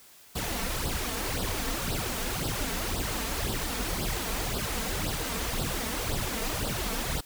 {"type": "noise with flanger", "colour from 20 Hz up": "pink", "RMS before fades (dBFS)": -31, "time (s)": [0.35, 7.21], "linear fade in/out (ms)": 10, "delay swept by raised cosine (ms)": [0.22, 4.52], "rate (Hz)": 1.9, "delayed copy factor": 0.75, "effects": ["white hiss -54 dBFS RMS until 7.25 s"]}